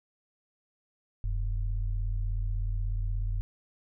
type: tone pair together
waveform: sine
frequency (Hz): 41.44 / 98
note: E1 / G2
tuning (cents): +10 / 0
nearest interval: octave + minor third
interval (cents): 1490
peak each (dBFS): -28 / -34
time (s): 1.24-3.41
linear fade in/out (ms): 0
effects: none